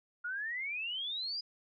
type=exponential sweep; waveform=sine; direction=up; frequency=1405 to 4980 Hz; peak=-35 dBFS; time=0.24-1.41 s; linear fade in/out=10 ms; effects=none